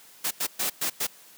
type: noise bursts at uneven times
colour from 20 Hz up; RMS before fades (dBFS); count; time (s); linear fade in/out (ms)
white; -27; 5; 0.24-0.31 / 0.4-0.47 / 0.59-0.7 / 0.81-0.9 / 1-1.07; 10
effects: white hiss -52 dBFS RMS until 1.37 s + high-pass 150 Hz 12 dB/octave